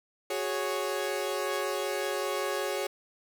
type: chord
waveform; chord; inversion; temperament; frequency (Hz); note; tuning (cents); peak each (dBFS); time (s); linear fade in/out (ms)
sawtooth; F# suspended second; none; equal; 370 / 415.3 / 554.4; F#4 / G#4 / C#5; 0 / 0 / 0; -31 / -30 / -29; 0.3-2.87; 5
effects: none